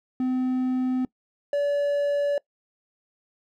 triangle tone pair in turn, 255.7 / 574 Hz, C4 / D5, -40 / -40 cents, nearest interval octave + major second, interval 1400 cents, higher second, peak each -20 / -19 dBFS, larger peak second, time 0.2-1.05 / 1.53-2.38 s, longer neither, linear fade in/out 2 ms, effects noise-tail reverb RT60 0.1 s tail -22 dB re dry

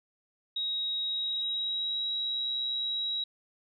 sine tone with pitch glide, 3800 to 3857 Hz, A#7 to B7, +33 to -42 cents, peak -29 dBFS, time 0.56-3.24 s, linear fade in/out 5 ms, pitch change +25 cents, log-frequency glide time 1.03-2.04 s, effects none

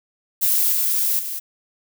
violet noise with level steps, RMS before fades -18 / -20 / -28 dBFS, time 0.41-1.4 s, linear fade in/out 20 ms, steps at 0.72 / 1.19 s, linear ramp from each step 2 ms, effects none

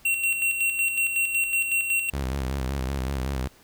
square tone with tremolo, 2731 Hz, F7, 39 cents flat, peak -21 dBFS, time 0.05-2.1 s, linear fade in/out 5 ms, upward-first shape square, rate 5.4 Hz, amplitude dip 50%
sawtooth tone with vibrato, 66.6 Hz, C2, 31 cents sharp, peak -22 dBFS, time 2.13-3.48 s, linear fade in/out 10 ms, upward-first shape square, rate 5.3 Hz, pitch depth 70 cents each way
effects pink hiss -55 dBFS RMS until 3.63 s

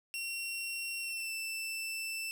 sawtooth tone with pitch glide, 2733 to 2663 Hz, F7 to E7, -38 to +17 cents, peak -33 dBFS, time 0.14-2.31 s, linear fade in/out 0 ms, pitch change -45 cents, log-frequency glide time 1-1.32 s, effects none

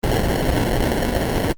pink noise with sample-and-hold, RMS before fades -19 dBFS, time 0.03-1.53 s, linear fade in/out 10 ms, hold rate 1225 Hz, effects Opus 24 kbps

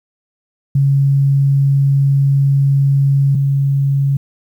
sine tone pair in turn, 138.59 / 138.59 Hz, C#3 / C#3, 0 / 0 cents, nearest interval unison, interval 0 cents, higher neither, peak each -9 / -11 dBFS, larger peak first, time 0.75-3.35 / 3.35-4.17 s, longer first, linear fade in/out 5 ms, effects 8-bit

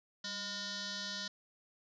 sine tone with frequency modulation, 196 Hz, G3, in tune, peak -38 dBFS, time 0.24-1.28 s, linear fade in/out 5 ms, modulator 814 Hz, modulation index 6.5, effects resampled to 16000 Hz + 13-bit

